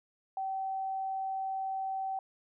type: tone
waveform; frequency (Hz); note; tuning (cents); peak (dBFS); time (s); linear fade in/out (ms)
sine; 769; G5; -33; -32; 0.37-2.19; 2
effects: none